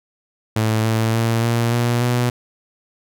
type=tone with pitch steps; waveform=sawtooth; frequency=110 / 112.31 / 114.67 / 117.08 / 119.54 / 122.05 Hz; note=A2 / A2 / A#2 / A#2 / A#2 / B2; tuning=0 / +36 / -28 / +8 / +44 / -20 cents; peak=-12 dBFS; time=0.56-2.3 s; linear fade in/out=5 ms; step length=290 ms; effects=none